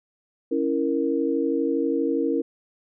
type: chord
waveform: sine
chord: A# diminished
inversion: first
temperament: equal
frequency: 277.2 / 329.6 / 466.2 Hz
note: C#4 / E4 / A#4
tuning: 0 / 0 / 0 cents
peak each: -25 dBFS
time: 0.51-2.42 s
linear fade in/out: 10 ms
effects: none